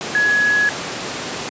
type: tone in noise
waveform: sine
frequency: 1682 Hz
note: G#6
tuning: 22 cents sharp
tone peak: -13 dBFS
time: 0.15-0.69 s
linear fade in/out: 0 ms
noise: pink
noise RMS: -25 dBFS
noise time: 0.01-1.49 s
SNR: +9 dB
effects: high-pass 200 Hz 12 dB/octave + resampled to 16000 Hz